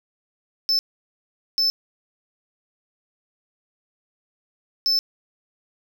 triangle tone bursts at uneven times, 5270 Hz, E8, 1 cent flat, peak -16 dBFS, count 3, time 0.69-0.79 / 1.58-1.7 / 4.86-4.99 s, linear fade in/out 0 ms, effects none

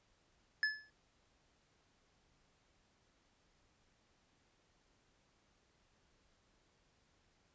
square tone with exponential decay, 1723 Hz, A6, 37 cents flat, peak -29 dBFS, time 0.63-0.9 s, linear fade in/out 1 ms, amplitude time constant 58 ms, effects pink hiss -74 dBFS RMS until 7.54 s + resampled to 16000 Hz

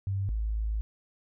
sine tone pair in turn, 97.7 / 53.91 Hz, G2 / A1, -5 / -35 cents, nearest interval minor seventh, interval 1030 cents, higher first, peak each -27 dBFS, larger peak neither, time 0.07-0.29 / 0.29-0.81 s, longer second, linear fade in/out 0 ms, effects none

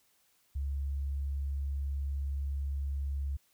sine tone, 69.6 Hz, C#2, 8 cents sharp, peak -31 dBFS, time 0.55-3.37 s, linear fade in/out 10 ms, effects white hiss -70 dBFS RMS until 3.53 s

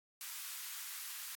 white high-pass noise, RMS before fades -45 dBFS, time 0.21-1.35 s, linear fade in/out 0 ms, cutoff 1100 Hz, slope 24 dB/octave, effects AAC 64 kbps

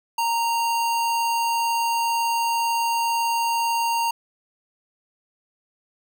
square tone, 927 Hz, A#5, 10 cents flat, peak -21 dBFS, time 0.18-4.11 s, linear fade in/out 5 ms, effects none

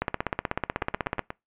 two click trains, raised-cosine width 0.5 ms, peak -17 / -10 dBFS, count 5 / 20, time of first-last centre 0.82-1.304 / 0.02-1.193 s, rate 8.26 / 16.2 Hz, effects noise-tail reverb RT60 0.2 s tail -23 dB re dry + resampled to 8000 Hz

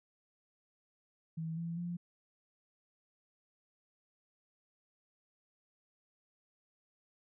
sine tone with pitch steps, 162 / 167.81 / 173.83 Hz, E3 / E3 / F3, -30 / +31 / -8 cents, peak -36 dBFS, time 1.37-1.97 s, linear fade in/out 10 ms, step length 200 ms, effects none

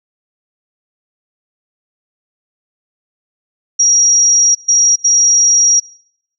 sine tone bursts at uneven times, 5690 Hz, F8, 31 cents sharp, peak -7 dBFS, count 3, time 3.79-4.55 / 4.68-4.96 / 5.04-5.8 s, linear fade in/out 10 ms, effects noise-tail reverb RT60 0.7 s tail -23 dB re dry

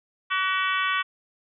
harmonic tone with a mistuned harmonic, 380 Hz, F#4, 46 cents sharp, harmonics 3 / 4 / 5 / 6 / 7 / 8 / 9, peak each -26 / -28 / -30 / -32 / -33 / -34 / -35 dBFS, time 0.3-1.03 s, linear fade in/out 20 ms, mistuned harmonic 4, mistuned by -34 cents, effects none

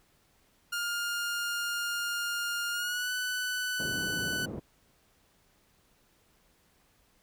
sawtooth tone with pitch glide, 1411 to 1494.9 Hz, F6 to F#6, +17 to +17 cents, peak -27 dBFS, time 0.72-4.46 s, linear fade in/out 10 ms, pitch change +100 cents, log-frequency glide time 2.71-3.11 s
pink band-pass noise, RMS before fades -39 dBFS, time 3.79-4.6 s, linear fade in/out 10 ms, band 130 to 420 Hz, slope 12 dB/octave
effects pink hiss -67 dBFS RMS until 7.22 s

